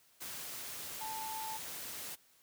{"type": "tone in noise", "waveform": "sine", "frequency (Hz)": 880, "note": "A5", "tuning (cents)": 0, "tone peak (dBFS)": -40, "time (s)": [1, 1.58], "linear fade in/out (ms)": 20, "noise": "white", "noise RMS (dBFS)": -44, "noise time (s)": [0.2, 2.16], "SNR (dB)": 1, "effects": ["white hiss -67 dBFS RMS until 2.42 s", "high-pass 60 Hz 12 dB/octave"]}